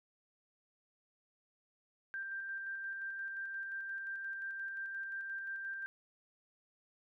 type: tone with tremolo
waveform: sine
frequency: 1579 Hz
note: G6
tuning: 12 cents sharp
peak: -38 dBFS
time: 2.14-5.86 s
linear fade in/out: 0 ms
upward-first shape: square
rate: 5.7 Hz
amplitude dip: 25%
effects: none